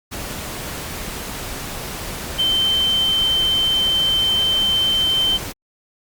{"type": "tone in noise", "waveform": "sine", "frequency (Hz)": 3100, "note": "G7", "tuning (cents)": -20, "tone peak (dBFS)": -15, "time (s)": [2.38, 5.38], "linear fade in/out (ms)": 20, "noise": "pink", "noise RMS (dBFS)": -29, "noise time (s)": [0.11, 5.53], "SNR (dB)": 11, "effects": ["Opus 48 kbps"]}